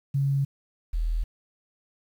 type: tone pair in turn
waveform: sine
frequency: 138.59 / 40.62 Hz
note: C#3 / E1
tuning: 0 / -25 cents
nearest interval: octave + major sixth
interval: 2125 cents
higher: first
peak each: -21 / -23 dBFS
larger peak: first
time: 0.14-0.45 / 0.93-1.24 s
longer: neither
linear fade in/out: 10 ms
effects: 9-bit